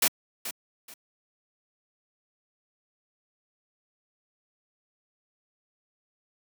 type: noise with echo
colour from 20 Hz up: white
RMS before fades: -22 dBFS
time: 0.02-0.08 s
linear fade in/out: 5 ms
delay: 430 ms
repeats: 2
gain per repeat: -12 dB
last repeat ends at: 0.94 s
effects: high-pass 200 Hz 12 dB/octave